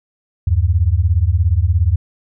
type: beating tone pair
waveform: sine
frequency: 77.78 / 94.78 Hz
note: D#2 / F#2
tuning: 0 / +42 cents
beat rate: 17 Hz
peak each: -14 dBFS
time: 0.47-1.96 s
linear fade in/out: 5 ms
effects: none